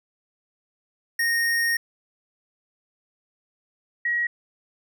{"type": "tone pair in turn", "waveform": ["square", "sine"], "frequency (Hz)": [1856, 1903.8], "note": ["A#6", "A#6"], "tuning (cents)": [-8, 36], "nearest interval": "unison", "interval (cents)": 44, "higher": "second", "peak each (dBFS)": -21, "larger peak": "neither", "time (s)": [[1.19, 1.77], [4.05, 4.27]], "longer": "first", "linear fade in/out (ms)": 5, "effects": []}